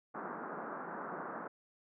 white band-pass noise, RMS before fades -43 dBFS, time 0.14-1.48 s, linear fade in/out 10 ms, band 160 to 1500 Hz, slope 48 dB/octave, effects none

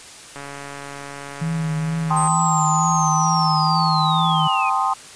click train, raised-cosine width 0.5 ms, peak -19 dBFS, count 271, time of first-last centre 0.36-2.275 s, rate 141 Hz
sine tone with vibrato, 160.4 Hz, E3, 47 cents flat, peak -20 dBFS, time 1.41-4.48 s, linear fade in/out 10 ms, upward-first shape triangle, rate 2.2 Hz, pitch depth 49 cents each way
sine chord, A half-diminished seventh, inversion third, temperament equal, 784 / 880 / 1046.5 / 1244.5 Hz, G5 / A5 / C6 / Eb6, 0 / 0 / 0 / 0 cents, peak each -22 / -25 / -21 / -23 dBFS, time 2.1-4.94 s, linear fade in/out 10 ms
sine linear sweep, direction down, 8372 to 2427 Hz, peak -24 dBFS, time 2.16-4.7 s, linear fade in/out 10 ms
effects white hiss -40 dBFS RMS until 5.15 s + resampled to 22050 Hz

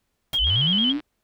sine tone with vibrato, 3136 Hz, G7, in tune, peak -19 dBFS, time 0.33-0.93 s, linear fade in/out 20 ms, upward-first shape square, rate 8.8 Hz, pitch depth 59 cents each way
pink noise with exponential decay, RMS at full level -29 dBFS, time 0.33-0.42 s, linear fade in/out 2 ms, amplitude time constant 19 ms
sine linear sweep, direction up, 34.65 to 311.1 Hz, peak -22 dBFS, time 0.38-1.01 s, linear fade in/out 50 ms
click train, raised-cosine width 0.3 ms, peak -24 dBFS, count 66, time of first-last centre 0.47-1.003 s, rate 122 Hz
effects pink hiss -74 dBFS RMS until 1.23 s

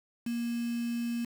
sine tone with quantisation, 235.7 Hz, A#3, 19 cents sharp, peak -30 dBFS, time 0.26-1.25 s, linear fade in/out 5 ms, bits 7, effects none

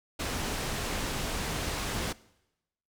pink low-pass noise, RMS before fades -33 dBFS, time 0.19-2.13 s, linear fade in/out 10 ms, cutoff 9400 Hz, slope 12 dB/octave, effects noise-tail reverb RT60 0.9 s tail -21 dB re dry

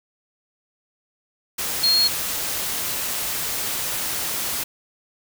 sine tone in noise, 4274 Hz, C8, 36 cents sharp, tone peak -15 dBFS, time 1.83-2.08 s, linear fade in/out 10 ms, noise white, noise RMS -26 dBFS, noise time 1.58-4.64 s, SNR +8 dB, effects none

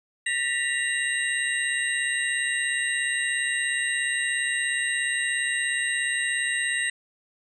sine tone cluster, 1811 / 1948 / 2787 / 3826 / 8260 Hz, A6 / B6 / F7 / A#7 / C9, +49 / -24 / -4 / +44 / -23 cents, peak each -31 / -26 / -32 / -35 / -32 dBFS, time 0.26-6.9 s, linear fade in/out 5 ms, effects none

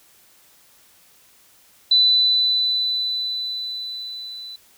sine tone with level ramp, 3992 Hz, B7, 18 cents sharp, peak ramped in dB -11 to -33 dBFS, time 1.91-4.56 s, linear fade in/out 5 ms, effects white hiss -54 dBFS RMS until 4.77 s

